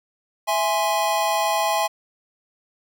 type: chord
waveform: square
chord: E augmented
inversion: none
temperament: equal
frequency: 659.3 / 830.6 / 1046.5 Hz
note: E5 / G#5 / B#5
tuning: 0 / 0 / 0 cents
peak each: -25 / -23 / -26 dBFS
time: 0.47-1.88 s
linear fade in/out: 20 ms
effects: none